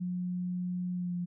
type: tone with pitch glide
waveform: sine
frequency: 179.7 to 176.21 Hz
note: F3 to F3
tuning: +50 to +16 cents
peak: -31 dBFS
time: 0-1.26 s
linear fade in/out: 20 ms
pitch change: -34 cents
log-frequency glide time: 0.94-1.15 s
effects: none